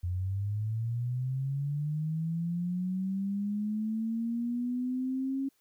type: linear sweep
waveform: sine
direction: up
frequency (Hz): 86.9 to 273.1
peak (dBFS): -29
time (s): 0.03-5.49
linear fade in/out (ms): 10
effects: white hiss -72 dBFS RMS until 5.6 s